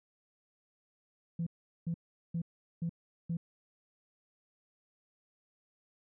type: tone bursts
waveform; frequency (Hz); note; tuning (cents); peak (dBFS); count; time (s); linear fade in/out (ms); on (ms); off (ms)
sine; 167.9; E3; +32; -30; 5; 1.39-3.37; 5; 76; 400
effects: tanh soft clip ceiling -28 dBFS